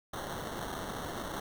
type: noise with sample-and-hold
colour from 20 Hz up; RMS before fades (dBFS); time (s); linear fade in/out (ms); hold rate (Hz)
blue; -39; 0.13-1.4; 5; 2450
effects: none